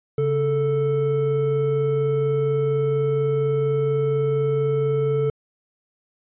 triangle tone pair together, 138.59 / 440 Hz, C#3 / A4, 0 / 0 cents, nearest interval octave + minor sixth, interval 2000 cents, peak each -21 / -18 dBFS, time 0.18-5.3 s, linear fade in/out 2 ms, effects resampled to 8000 Hz

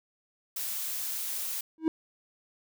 blue noise, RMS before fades -34 dBFS, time 0.56-1.61 s, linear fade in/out 5 ms
triangle tone with exponential growth, 320 Hz, D#4, 49 cents sharp, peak -17 dBFS, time 1.78-1.88 s, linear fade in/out 1 ms, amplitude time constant 21 ms
effects none

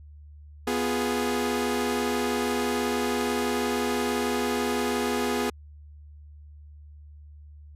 sawtooth chord, F diminished, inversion second, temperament equal, 246.9 / 349.2 / 415.3 Hz, Cb4 / F4 / Ab4, 0 / 0 / 0 cents, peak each -24 / -29 / -24 dBFS, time 0.67-5.5 s, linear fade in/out 5 ms, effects added 74 Hz sine -44 dBFS peak until 7.75 s + resampled to 32000 Hz

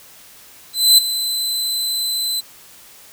sawtooth tone with ADSR envelope, 4036 Hz, B7, 37 cents sharp, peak -3 dBFS, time 0.73-2.41 s, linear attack 250 ms, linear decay 9 ms, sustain -13 dB, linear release 16 ms, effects white hiss -44 dBFS RMS until 3.12 s

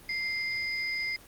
sine tone pair together, 2093 / 4978 Hz, C7 / D#8, 0 / 0 cents, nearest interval octave + minor third, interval 1500 cents, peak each -30 / -36 dBFS, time 0.09-1.16 s, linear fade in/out 2 ms, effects pink hiss -52 dBFS RMS until 1.27 s + Opus 24 kbps

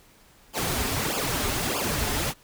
pink noise with flanger, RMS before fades -27 dBFS, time 0.53-2.34 s, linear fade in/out 50 ms, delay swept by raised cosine 0.5 to 6.3 ms, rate 1.6 Hz, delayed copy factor -0.9, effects pink hiss -56 dBFS RMS until 2.43 s

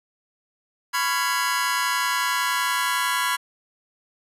sawtooth chord, C# dominant seventh, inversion third, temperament just, 997.9 / 1108.7 / 1385.9 / 1663.1 Hz, B5 / C#6 / E#6 / G#6, +18 / 0 / -14 / +2 cents, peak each -21 / -25 / -25 / -23 dBFS, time 0.93-3.37 s, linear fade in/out 20 ms, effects resampled to 32000 Hz

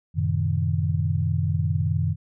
sine chord, F# diminished seventh, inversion none, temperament equal with one note detuned, 92.5 / 112.31 / 130.81 / 155.56 Hz, F#2 / A2 / C3 / Eb3, 0 / +36 / 0 / 0 cents, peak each -24 / -28 / -29 / -25 dBFS, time 0.14-2.16 s, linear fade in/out 50 ms, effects none

